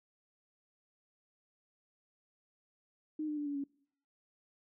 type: tone with pitch steps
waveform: sine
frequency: 307.6 / 300.4 / 293.4 / 286.5 / 279.8 Hz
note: D#4 / D4 / D4 / D4 / C#4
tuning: -20 / +39 / -2 / -43 / +16 cents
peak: -34 dBFS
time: 3.19-3.64 s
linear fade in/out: 5 ms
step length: 90 ms
effects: noise-tail reverb RT60 0.6 s tail -24 dB re dry